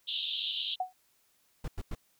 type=band-pass noise; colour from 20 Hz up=pink; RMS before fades=-35 dBFS; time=0.07-0.76 s; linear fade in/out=20 ms; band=2900 to 3900 Hz; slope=96 dB/octave
type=tone with exponential decay; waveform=sine; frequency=740 Hz; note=F#5; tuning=in tune; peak=-25 dBFS; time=0.8-0.93 s; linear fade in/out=5 ms; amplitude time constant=28 ms
type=noise bursts; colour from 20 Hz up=brown; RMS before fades=-35 dBFS; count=3; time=1.64-1.951 s; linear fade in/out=5 ms; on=41 ms; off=94 ms
effects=white hiss -70 dBFS RMS until 2.19 s